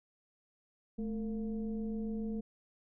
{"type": "tone with frequency modulation", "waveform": "sine", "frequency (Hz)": 216.4, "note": "A3", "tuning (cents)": -29, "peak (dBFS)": -34, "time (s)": [0.98, 2.41], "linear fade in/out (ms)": 10, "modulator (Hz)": 240, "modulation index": 0.67, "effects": []}